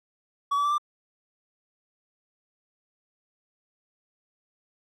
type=tone with pitch steps; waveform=triangle; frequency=1133 / 1150.1 / 1167.5 / 1185.2 Hz; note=C#6 / D6 / D6 / D6; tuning=+37 / -37 / -11 / +15 cents; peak=-20 dBFS; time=0.51-0.782 s; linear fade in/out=10 ms; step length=68 ms; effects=none